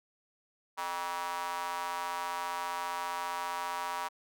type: tone with high-pass filter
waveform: square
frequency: 87.5 Hz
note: F2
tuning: 4 cents sharp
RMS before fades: -36 dBFS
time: 0.77-4.09 s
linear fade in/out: 20 ms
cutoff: 960 Hz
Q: 3.8
effects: none